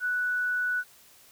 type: tone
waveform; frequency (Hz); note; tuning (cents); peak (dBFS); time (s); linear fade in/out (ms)
sine; 1480; F#6; 0; -25; 0-0.84; 50
effects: white hiss -56 dBFS RMS until 1.31 s